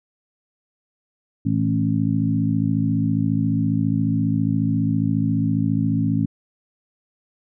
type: harmonic tone with a mistuned harmonic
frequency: 54.6 Hz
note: A1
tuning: 13 cents flat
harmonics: 2 / 3 / 4 / 5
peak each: -23 / -23 / -23 / -23 dBFS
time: 1.45-6.26 s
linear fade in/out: 10 ms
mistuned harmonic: 2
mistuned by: +26 cents
effects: none